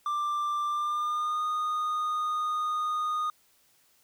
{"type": "tone with pitch glide", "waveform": "triangle", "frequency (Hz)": [1182, 1232.2], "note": ["D6", "D#6"], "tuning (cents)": [11, -17], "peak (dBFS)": -25, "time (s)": [0.06, 3.3], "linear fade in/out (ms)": 2, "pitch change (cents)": 72, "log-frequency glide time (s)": [0.67, 1.45], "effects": ["white hiss -65 dBFS RMS until 4.03 s"]}